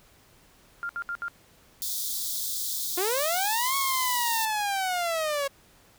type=tone bursts; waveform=sine; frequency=1396.9 Hz; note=F6; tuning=in tune; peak=-29 dBFS; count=4; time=0.83-1.282 s; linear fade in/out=0 ms; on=62 ms; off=68 ms
type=high-pass noise; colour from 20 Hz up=white; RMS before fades=-31 dBFS; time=1.82-4.45 s; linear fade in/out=0 ms; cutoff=3400 Hz; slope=96 dB/octave
type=linear two-way sweep; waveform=sawtooth; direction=up then down; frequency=342.3 to 1106 to 547 Hz; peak=-22 dBFS; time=2.97-5.48 s; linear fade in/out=10 ms; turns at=3.76 s
effects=pink hiss -58 dBFS RMS until 5.98 s